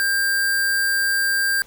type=tone with sample-and-hold; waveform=sine; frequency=1597 Hz; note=G6; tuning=32 cents sharp; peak=-17 dBFS; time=0-1.62 s; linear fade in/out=0 ms; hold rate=6300 Hz; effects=pink hiss -49 dBFS RMS until 1.66 s